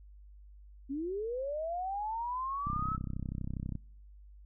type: linear sweep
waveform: sine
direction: up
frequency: 261.6 to 1318.5 Hz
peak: -33 dBFS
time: 0.89-2.97 s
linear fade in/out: 20 ms
type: click train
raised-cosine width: 5 ms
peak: -25 dBFS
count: 36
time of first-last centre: 2.67-3.754 s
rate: 32.3 Hz
effects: noise-tail reverb RT60 0.8 s tail -26 dB re dry + added 50 Hz sine -51 dBFS peak until 4.45 s